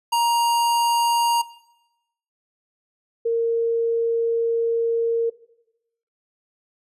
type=tone pair in turn; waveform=square / sine; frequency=939 / 461.4 Hz; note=A#5 / A#4; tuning=+12 / -18 cents; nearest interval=octave; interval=1230 cents; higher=first; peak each=-18 dBFS; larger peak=neither; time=0.12-1.42 / 3.25-5.3 s; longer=second; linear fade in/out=10 ms; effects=noise-tail reverb RT60 0.9 s tail -18 dB re dry + resampled to 32000 Hz